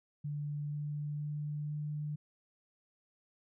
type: tone with pitch steps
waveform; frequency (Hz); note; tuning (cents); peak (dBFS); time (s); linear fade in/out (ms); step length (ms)
sine; 146.83 / 147.68 / 148.54 / 149.4; D3 / D3 / D3 / D3; 0 / +10 / +20 / +30; -35; 0.24-2.16; 10; 480
effects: none